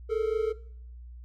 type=tone pair together; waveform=triangle; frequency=429.9 / 455.5 Hz; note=A4 / A#4; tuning=-40 / -40 cents; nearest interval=minor second; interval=100 cents; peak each=-26 dBFS; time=0.09-0.53 s; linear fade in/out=20 ms; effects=noise-tail reverb RT60 0.6 s tail -18 dB re dry + added 60 Hz sine -42 dBFS peak until 1.24 s